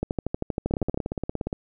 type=two click trains; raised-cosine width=2 ms; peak=-12 / -14 dBFS; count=13 / 15; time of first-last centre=0.03-0.975 / 0.71-1.529 s; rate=12.7 / 17.1 Hz; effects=none